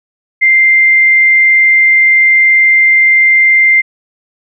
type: tone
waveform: sine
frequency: 2093 Hz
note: C7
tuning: in tune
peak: -4 dBFS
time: 0.41-3.82 s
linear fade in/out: 20 ms
effects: none